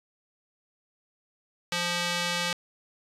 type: tone with band-pass filter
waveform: square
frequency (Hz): 174.61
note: F3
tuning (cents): 0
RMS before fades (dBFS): -29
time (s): 1.72-2.53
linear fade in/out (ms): 2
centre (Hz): 3600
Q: 0.83
effects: resampled to 32000 Hz + 9-bit